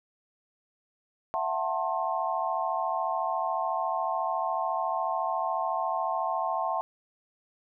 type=chord; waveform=sine; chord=F# half-diminished seventh; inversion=third; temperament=just; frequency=666 / 740 / 888 / 1065.6 Hz; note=E5 / F#5 / A5 / C6; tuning=+18 / 0 / +16 / +31 cents; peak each=-32 dBFS; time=1.34-6.81 s; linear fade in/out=0 ms; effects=none